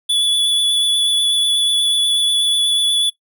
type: tone with vibrato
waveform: square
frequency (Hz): 3435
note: A7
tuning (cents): -42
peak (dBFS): -14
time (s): 0.09-3.1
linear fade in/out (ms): 10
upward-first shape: triangle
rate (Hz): 8.2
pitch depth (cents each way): 17
effects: noise-tail reverb RT60 0.1 s tail -18 dB re dry